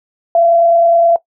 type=tone with frequency modulation; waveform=sine; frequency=678 Hz; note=E5; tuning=49 cents sharp; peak=-7 dBFS; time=0.35-1.16 s; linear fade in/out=2 ms; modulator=29.7 Hz; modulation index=0.34; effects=noise-tail reverb RT60 0.1 s tail -17 dB re dry